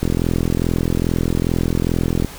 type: click train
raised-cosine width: 3 ms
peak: -5 dBFS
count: 95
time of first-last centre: 0.03-2.247 s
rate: 42.4 Hz
effects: pink hiss -36 dBFS RMS until 2.38 s